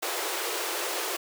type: high-pass noise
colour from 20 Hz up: pink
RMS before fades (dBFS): -31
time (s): 0.02-1.17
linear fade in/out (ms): 10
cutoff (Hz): 330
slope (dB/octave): 96
effects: none